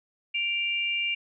sine tone pair together, 2353 / 2800 Hz, D7 / F7, +3 / +4 cents, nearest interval minor third, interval 301 cents, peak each -28 dBFS, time 0.34-1.15 s, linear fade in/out 10 ms, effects none

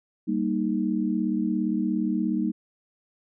sine chord, Eb major, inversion first, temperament equal, 196 / 233.1 / 311.1 Hz, G3 / Bb3 / Eb4, 0 / 0 / 0 cents, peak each -27 dBFS, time 0.27-2.52 s, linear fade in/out 20 ms, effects none

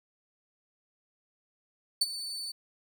35% pulse tone with ADSR envelope, 4506 Hz, C#8, 28 cents sharp, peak -19 dBFS, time 2.01-2.52 s, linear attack 7 ms, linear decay 31 ms, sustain -15 dB, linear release 11 ms, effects none

